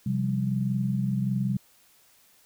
sine chord, C suspended fourth, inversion none, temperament equal, 130.81 / 174.61 / 196 Hz, C3 / F3 / G3, 0 / 0 / 0 cents, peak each -27 / -33 / -27 dBFS, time 0.06-1.57 s, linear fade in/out 5 ms, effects white hiss -60 dBFS RMS until 2.45 s

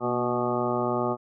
harmonic tone with a mistuned harmonic, 122.7 Hz, B2, 11 cents flat, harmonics 1 / 2 / 3 / 4 / 5 / 6 / 7 / 9 / 10, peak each -35 / -31 / -29 / -34 / -31 / -34 / -33 / -35 / -33 dBFS, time 0-1.17 s, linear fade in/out 50 ms, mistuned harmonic 2, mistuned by -49 cents, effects none

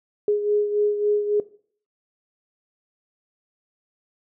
sine beating tone pair, 415.3 / 418.9 Hz, G#4 / G#4, 0 / +15 cents, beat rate 3.6 Hz, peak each -19 / -26 dBFS, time 0.28-1.4 s, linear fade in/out 2 ms, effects noise-tail reverb RT60 0.5 s tail -18 dB re dry

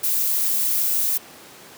violet noise, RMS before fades -21 dBFS, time 0.03-1.18 s, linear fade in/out 10 ms, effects pink hiss -43 dBFS RMS until 1.77 s + high-pass 200 Hz 12 dB/octave

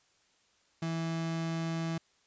35% pulse tone, 164.3 Hz, E3, 5 cents flat, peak -30 dBFS, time 0.82-1.98 s, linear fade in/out 5 ms, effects white hiss -69 dBFS RMS until 2.26 s + resampled to 16000 Hz

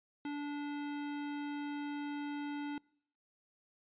square tone, 290.4 Hz, D4, 19 cents flat, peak -38 dBFS, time 0.25-2.78 s, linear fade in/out 2 ms, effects noise-tail reverb RT60 0.6 s tail -25 dB re dry + resampled to 8000 Hz

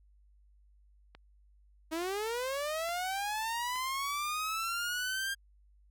click train, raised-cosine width 0.3 ms, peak -34 dBFS, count 4, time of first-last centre 1.15-3.759 s, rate 1.15 Hz
sawtooth linear sweep, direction up, 311.1 to 1611 Hz, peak -29 dBFS, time 1.91-5.35 s, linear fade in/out 20 ms
effects added 50 Hz sine -60 dBFS peak until 5.9 s

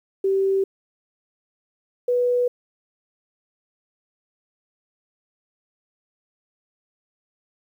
sine tone pair in turn, 387.8 / 490.9 Hz, G4 / B4, -19 / -10 cents, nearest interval major third, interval 409 cents, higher second, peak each -17 dBFS, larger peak neither, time 0.24-0.64 / 2.08-2.48 s, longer neither, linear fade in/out 5 ms, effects 9-bit

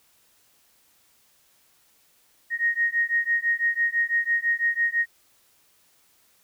sine beating tone pair, 1864.7 / 1870.7 Hz, A#6 / A#6, 0 / +6 cents, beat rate 6 Hz, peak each -24 dBFS, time 2.5-5.06 s, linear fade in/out 50 ms, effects white hiss -62 dBFS RMS until 6.43 s

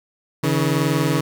20% pulse tone pair together, 139.44 / 160.1 Hz, C#3 / D#3, +11 / +50 cents, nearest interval major second, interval 239 cents, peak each -15 dBFS, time 0.43-1.21 s, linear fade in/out 10 ms, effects 8-bit

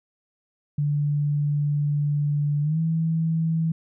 sine tone with pitch glide, 146.3 to 162.33 Hz, D3 to E3, -6 to -26 cents, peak -20 dBFS, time 0.78-3.72 s, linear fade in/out 5 ms, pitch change +180 cents, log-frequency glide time 2.62-2.79 s, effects none

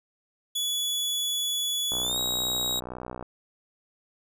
sawtooth tone with pitch glide, 3410 to 3806 Hz, G#7 to A#7, +45 to +35 cents, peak -23 dBFS, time 0.55-2.8 s, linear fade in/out 10 ms, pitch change +190 cents, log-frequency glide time 2.02-2.18 s
click train, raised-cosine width 1 ms, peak -22 dBFS, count 82, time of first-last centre 1.92-3.226 s, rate 62 Hz
effects none

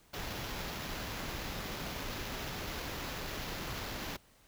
pink noise with sample-and-hold, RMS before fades -40 dBFS, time 0.13-4.17 s, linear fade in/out 10 ms, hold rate 8820 Hz, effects pink hiss -64 dBFS RMS until 4.47 s

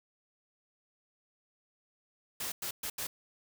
white noise bursts at uneven times, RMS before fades -37 dBFS, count 4, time 2.4-2.52 / 2.62-2.71 / 2.83-2.9 / 2.98-3.07 s, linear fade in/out 5 ms, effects none

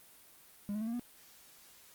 triangle tone with pitch steps, 203.7 / 212.7 / 222.1 / 232 / 242.2 Hz, G#3 / G#3 / A3 / A#3 / B3, -33 / +42 / +16 / -8 / -34 cents, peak -32 dBFS, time 0.69-0.995 s, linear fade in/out 0 ms, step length 61 ms, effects white hiss -59 dBFS RMS until 1.94 s + Opus 32 kbps

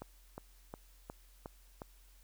click train, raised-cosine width 1 ms, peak -29 dBFS, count 6, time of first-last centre 0.02-1.819 s, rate 2.78 Hz, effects added 44 Hz sine -59 dBFS peak until 2.23 s + white hiss -67 dBFS RMS until 2.23 s

